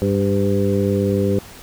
harmonic tone with a mistuned harmonic, 99 Hz, G2, 18 cents sharp, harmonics 1 / 2 / 3 / 4 / 5, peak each -21 / -20 / -25 / -21 / -23 dBFS, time 0.02-1.39 s, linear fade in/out 0 ms, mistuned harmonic 5, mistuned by +28 cents, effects pink hiss -40 dBFS RMS until 1.62 s

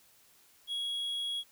triangle tone, 3322 Hz, G#7, in tune, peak -31 dBFS, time 0.67-1.44 s, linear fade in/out 50 ms, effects white hiss -63 dBFS RMS until 1.51 s

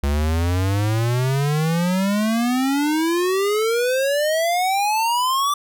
square exponential sweep, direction up, 69.3 to 1174.7 Hz, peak -18 dBFS, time 0.03-5.54 s, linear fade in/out 5 ms, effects none

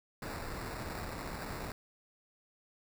pink noise with sample-and-hold, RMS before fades -41 dBFS, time 0.22-1.72 s, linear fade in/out 2 ms, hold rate 3150 Hz, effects none

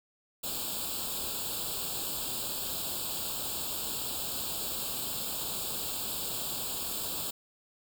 white noise with comb filter, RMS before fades -35 dBFS, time 0.43-7.31 s, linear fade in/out 10 ms, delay 0.25 ms, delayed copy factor +1, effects none

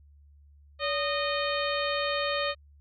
harmonic tone with a mistuned harmonic, 616 Hz, D#5, 17 cents flat, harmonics 1 / 2 / 3 / 4 / 5 / 6 / 7, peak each -30 / -33 / -35 / -36 / -37 / -38 / -38 dBFS, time 0.79-2.55 s, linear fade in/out 50 ms, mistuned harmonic 1, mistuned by -130 cents, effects added 72 Hz sine -53 dBFS peak until 2.8 s

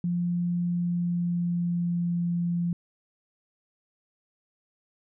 sine tone with pitch glide, 174.61 to 172.7 Hz, F3 to F3, 0 to -19 cents, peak -24 dBFS, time 0.04-2.73 s, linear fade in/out 2 ms, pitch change -19 cents, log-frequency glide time 0.62-2.27 s, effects none

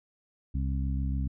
harmonic tone, 67 Hz, C2, 42 cents sharp, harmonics 1 / 2 / 3 / 4, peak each -28 / -34 / -38 / -40 dBFS, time 0.54-1.28 s, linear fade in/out 10 ms, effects none

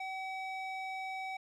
square tone with band-pass filter, 761 Hz, F#5, 48 cents sharp, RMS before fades -40 dBFS, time 0-1.37 s, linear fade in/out 5 ms, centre 1600 Hz, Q 6, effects none

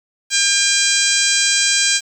harmonic tone, 802 Hz, G5, 39 cents sharp, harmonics 2 / 3 / 4 / 5 / 6 / 7 / 8 / 9 / 10, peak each -22 / -22 / -22 / -22 / -22 / -22 / -22 / -22 / -22 dBFS, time 0.3-2.01 s, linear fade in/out 50 ms, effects 7-bit

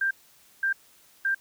sine tone bursts, 1583 Hz, G6, 17 cents sharp, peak -22 dBFS, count 3, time 0.01-1.347 s, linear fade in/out 5 ms, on 99 ms, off 520 ms, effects white hiss -58 dBFS RMS until 1.4 s

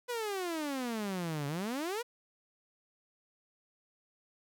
sawtooth exponential two-way sweep, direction down then up, 500 to 138.59 to 500 Hz, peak -30 dBFS, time 0.08-2.03 s, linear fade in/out 20 ms, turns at 1.47 s, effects none

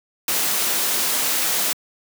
white noise, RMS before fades -21 dBFS, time 0.28-1.73 s, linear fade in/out 2 ms, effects high-pass 200 Hz 12 dB/octave

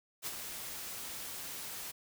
white noise with ADSR envelope, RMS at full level -37 dBFS, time 0.22-1.92 s, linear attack 46 ms, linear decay 36 ms, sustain -6 dB, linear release 16 ms, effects none

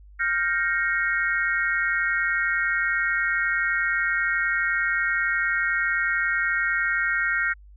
sine chord, G half-diminished seventh, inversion third, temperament equal with one note detuned, 1396.9 / 1568 / 1864.7 / 2186 Hz, F6 / G6 / Bb6 / Db7, 0 / 0 / 0 / -25 cents, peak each -26 / -27 / -25 / -30 dBFS, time 0.19-7.54 s, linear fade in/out 20 ms, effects added 50 Hz sine -45 dBFS peak until 7.76 s

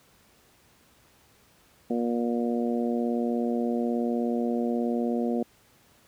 harmonic tone, 118.9 Hz, A#2, 35 cents sharp, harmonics 2 / 3 / 4 / 5 / 6, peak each -26 / -32 / -32 / -36 / -37 dBFS, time 1.9-5.43 s, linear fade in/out 5 ms, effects pink hiss -60 dBFS RMS until 6.07 s + high-pass 60 Hz 12 dB/octave

